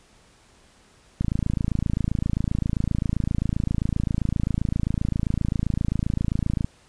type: click train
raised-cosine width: 5 ms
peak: -11 dBFS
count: 151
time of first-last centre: 1.21-6.645 s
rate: 27.6 Hz
effects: pink hiss -56 dBFS RMS until 6.88 s + resampled to 22050 Hz